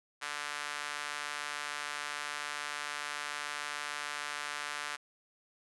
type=tone with high-pass filter; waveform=sawtooth; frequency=146.8 Hz; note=D3; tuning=in tune; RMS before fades=-39 dBFS; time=0.21-4.97 s; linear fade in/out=20 ms; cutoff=1400 Hz; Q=1.4; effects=resampled to 24000 Hz + 10-bit